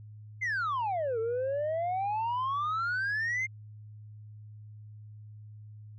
sine exponential two-way sweep, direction down then up, 2134 to 440.6 to 2134 Hz, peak -26 dBFS, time 0.41-3.47 s, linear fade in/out 20 ms, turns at 1.19 s, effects tanh soft clip ceiling -27 dBFS + added 106 Hz sine -45 dBFS peak until 5.98 s

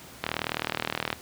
click train, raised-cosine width 0.3 ms, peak -10 dBFS, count 36, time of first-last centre 0.24-1.128 s, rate 39.4 Hz, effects pink hiss -46 dBFS RMS until 1.21 s + high-pass 80 Hz 12 dB/octave

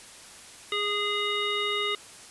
harmonic tone, 412.8 Hz, G#4, 10 cents flat, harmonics 1 / 3 / 5 / 7 / 9, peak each -32 / -32 / -32 / -32 / -32 dBFS, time 0.72-1.95 s, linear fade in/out 2 ms, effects white hiss -47 dBFS RMS until 2.3 s + resampled to 24000 Hz

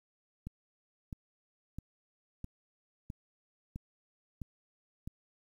click train, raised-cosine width 5 ms, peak -28 dBFS, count 8, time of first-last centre 0.47-5.075 s, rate 1.52 Hz, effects 10-bit

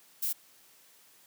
violet noise, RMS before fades -31 dBFS, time 0.22-0.33 s, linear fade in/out 10 ms, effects white hiss -60 dBFS RMS until 1.26 s + high-pass 150 Hz 12 dB/octave

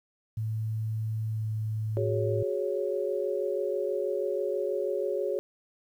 sine tone with pitch glide, 110 to 108.86 Hz, A2 to A2, 0 to -18 cents, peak -28 dBFS, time 0.37-2.43 s, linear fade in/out 5 ms, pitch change -18 cents, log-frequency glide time 1.3-1.47 s
sine chord, F# suspended second, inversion none, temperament just, 370 / 416.2 / 555 Hz, F#4 / G#4 / C#5, 0 / +4 / +2 cents, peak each -32 / -31 / -31 dBFS, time 1.97-5.39 s, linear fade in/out 0 ms
effects 10-bit

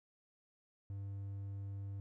triangle tone, 99.1 Hz, G2, 19 cents sharp, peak -39 dBFS, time 0.9-2 s, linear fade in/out 0 ms, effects none

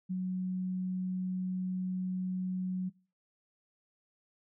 sine tone, 184.6 Hz, F#3, 4 cents flat, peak -31 dBFS, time 0.09-2.9 s, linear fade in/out 20 ms, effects noise-tail reverb RT60 0.4 s tail -24 dB re dry

